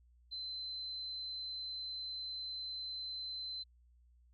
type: tone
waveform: sine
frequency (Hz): 4065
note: B7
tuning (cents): +49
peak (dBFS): -40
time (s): 0.31-3.64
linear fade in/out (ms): 20
effects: added 60 Hz sine -63 dBFS peak until 4.33 s